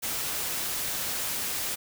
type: noise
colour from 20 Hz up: white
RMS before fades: -31 dBFS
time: 0.02-1.76 s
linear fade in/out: 20 ms
effects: none